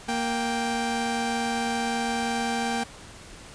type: tone pair together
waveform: sawtooth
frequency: 233.2 / 785 Hz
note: A#3 / G5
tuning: +1 / +2 cents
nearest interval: octave + major sixth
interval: 2101 cents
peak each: -24 dBFS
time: 0.08-2.84 s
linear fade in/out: 10 ms
effects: pink hiss -45 dBFS RMS until 3.54 s + resampled to 22050 Hz